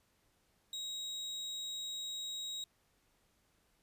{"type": "tone", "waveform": "35% pulse", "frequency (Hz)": 3805, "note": "A#7", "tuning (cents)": 35, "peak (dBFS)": -37, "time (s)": [0.73, 2.64], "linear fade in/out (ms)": 2, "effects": ["pink hiss -74 dBFS RMS until 3.82 s", "resampled to 32000 Hz"]}